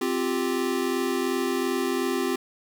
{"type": "chord", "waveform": "square", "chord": "C suspended fourth", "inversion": "none", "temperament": "equal", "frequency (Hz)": [261.6, 349.2, 392], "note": ["C4", "F4", "G4"], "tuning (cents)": [0, 0, 0], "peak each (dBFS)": -29, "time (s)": [0.01, 2.36], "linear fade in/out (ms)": 5, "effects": []}